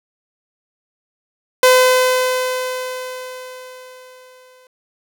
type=tone with exponential decay; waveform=sawtooth; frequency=509 Hz; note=C5; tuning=48 cents flat; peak=-3 dBFS; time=1.63-4.67 s; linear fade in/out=2 ms; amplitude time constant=660 ms; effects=none